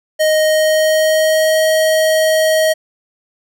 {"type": "tone with pitch glide", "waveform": "square", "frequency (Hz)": [622.3, 631.7], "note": ["D#5", "D#5"], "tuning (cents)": [0, 26], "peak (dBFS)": -11, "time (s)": [0.19, 2.74], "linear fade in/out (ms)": 20, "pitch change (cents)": 26, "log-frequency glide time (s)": [0.47, 1.63], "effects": []}